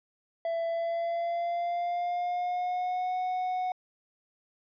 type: tone with pitch glide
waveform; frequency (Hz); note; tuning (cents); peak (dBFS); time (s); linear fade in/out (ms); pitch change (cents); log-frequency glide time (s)
triangle; 667 to 735.8; E5 to F#5; +20 to -10; -26; 0.45-3.72; 2; +170; 0.67-3.16
effects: resampled to 11025 Hz